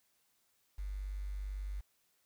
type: tone with quantisation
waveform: sine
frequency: 49 Hz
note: G1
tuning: in tune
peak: -37 dBFS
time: 0.78-1.81 s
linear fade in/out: 10 ms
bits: 10
effects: white hiss -75 dBFS RMS until 2.25 s